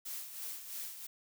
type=noise with tremolo; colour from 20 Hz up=blue; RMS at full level=-41 dBFS; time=0.05-1.07 s; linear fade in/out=10 ms; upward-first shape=sine; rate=3 Hz; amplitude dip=60%; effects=none